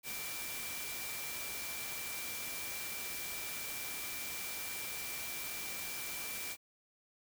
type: tone in noise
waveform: sine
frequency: 2349 Hz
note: D7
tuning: in tune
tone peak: -46 dBFS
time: 0.03-6.57 s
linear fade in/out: 50 ms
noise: white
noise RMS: -42 dBFS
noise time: 0.03-6.57 s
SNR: -7 dB
effects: none